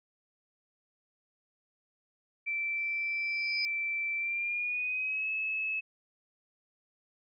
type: tone with pitch glide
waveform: sine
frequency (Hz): 2335 to 2591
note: D7 to E7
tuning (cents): -11 to -30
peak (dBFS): -30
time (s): 2.46-5.81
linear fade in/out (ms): 20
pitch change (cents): +181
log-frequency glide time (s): 4.17-5.3
type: tone with exponential growth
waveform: sine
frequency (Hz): 4981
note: D#8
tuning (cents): +1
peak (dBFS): -30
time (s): 2.77-3.65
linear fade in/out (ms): 0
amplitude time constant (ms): 190
effects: none